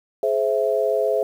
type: chord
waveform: sine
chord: Ab augmented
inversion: none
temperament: equal with one note detuned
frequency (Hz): 423.1 / 523.3 / 659.3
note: Ab4 / C5 / E5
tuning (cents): +32 / 0 / 0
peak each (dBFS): -22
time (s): 0.23-1.23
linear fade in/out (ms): 2
effects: 8-bit